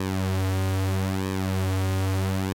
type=tone with flanger; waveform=sawtooth; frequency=95 Hz; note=F#2; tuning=46 cents sharp; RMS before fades=-25 dBFS; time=0-2.53 s; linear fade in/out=5 ms; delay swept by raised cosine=1.4 to 6.1 ms; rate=0.78 Hz; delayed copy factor=-0.75; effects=AAC 64 kbps